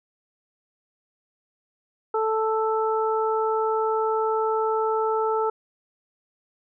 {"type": "harmonic tone", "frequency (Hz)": 440, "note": "A4", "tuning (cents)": 0, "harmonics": [1, 2, 3], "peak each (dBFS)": [-23, -26, -28], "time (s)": [2.14, 5.5], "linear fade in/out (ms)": 5, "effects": []}